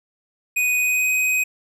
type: tone with pitch glide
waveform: square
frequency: 2489 to 2512 Hz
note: D#7 to D#7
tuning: 0 to +16 cents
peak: -18 dBFS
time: 0.56-1.44 s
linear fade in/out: 10 ms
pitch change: +16 cents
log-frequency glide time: 0.77-1.11 s
effects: none